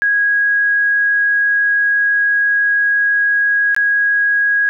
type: tone with dropouts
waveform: sine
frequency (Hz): 1651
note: G#6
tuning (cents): -11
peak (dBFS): -11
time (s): 0.02-4.69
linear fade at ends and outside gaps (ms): 0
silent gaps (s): 3.747-3.764
effects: none